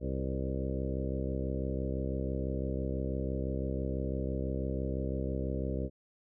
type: harmonic tone with a mistuned harmonic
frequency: 66 Hz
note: C2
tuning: 16 cents sharp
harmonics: 1 / 2 / 3 / 4 / 5 / 6 / 7 / 8 / 9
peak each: -35 / -38 / -40 / -41 / -42 / -43 / -43 / -44 / -45 dBFS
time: 0-5.9 s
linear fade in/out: 50 ms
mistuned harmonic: 7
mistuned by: +27 cents
effects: none